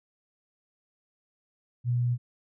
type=tone; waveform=sine; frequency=121.7 Hz; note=B2; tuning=25 cents flat; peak=-23 dBFS; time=1.84-2.18 s; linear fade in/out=50 ms; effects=none